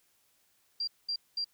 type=tone bursts; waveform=sine; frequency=4747 Hz; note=D8; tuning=18 cents sharp; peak=-30 dBFS; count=3; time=0.8-1.445 s; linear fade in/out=5 ms; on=75 ms; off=210 ms; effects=white hiss -70 dBFS RMS until 1.53 s